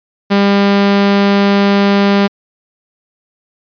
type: tone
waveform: sawtooth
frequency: 200 Hz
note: G3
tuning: 35 cents sharp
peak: -4 dBFS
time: 0.3-2.28 s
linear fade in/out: 20 ms
effects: resampled to 11025 Hz